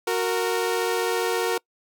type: tone pair together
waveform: sawtooth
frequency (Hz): 367.9 / 462.7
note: F#4 / A#4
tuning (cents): -10 / -13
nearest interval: major third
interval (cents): 397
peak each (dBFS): -22 / -20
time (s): 0.07-1.58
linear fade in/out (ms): 5
effects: noise-tail reverb RT60 0.1 s tail -25 dB re dry